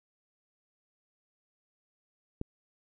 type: click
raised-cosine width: 3 ms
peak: -21 dBFS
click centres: 2.414 s
effects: none